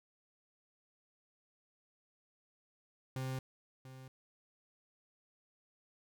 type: tone with echo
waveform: 40% pulse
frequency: 130.81 Hz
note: C3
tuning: in tune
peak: -36 dBFS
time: 3.16-3.39 s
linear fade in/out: 2 ms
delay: 690 ms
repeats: 1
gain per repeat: -13 dB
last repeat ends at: 4.08 s
effects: none